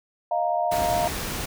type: chord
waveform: sine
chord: Eb suspended second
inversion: none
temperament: equal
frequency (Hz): 622.3 / 698.5 / 932.3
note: Eb5 / F5 / Bb5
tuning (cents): 0 / 0 / 0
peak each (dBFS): -27 / -23 / -29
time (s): 0.31-1.08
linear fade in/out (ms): 5
type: noise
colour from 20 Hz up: pink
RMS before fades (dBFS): -30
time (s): 0.71-1.46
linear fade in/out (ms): 10
effects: none